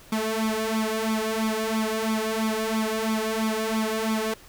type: tone with flanger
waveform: sawtooth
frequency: 220 Hz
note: A3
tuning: in tune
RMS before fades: -26 dBFS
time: 0.12-4.34 s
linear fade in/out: 5 ms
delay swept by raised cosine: 0.85 to 2.85 ms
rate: 3 Hz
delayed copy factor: +0.8
effects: pink hiss -50 dBFS RMS until 4.48 s